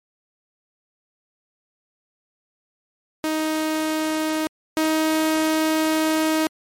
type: tone pair in turn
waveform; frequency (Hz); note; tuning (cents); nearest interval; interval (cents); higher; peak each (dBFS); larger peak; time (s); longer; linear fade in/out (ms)
sawtooth; 312.9 / 314.9; D#4 / D#4; +10 / +21; unison; 11; second; -17 / -14; second; 3.24-4.47 / 4.77-6.47; second; 0
effects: MP3 64 kbps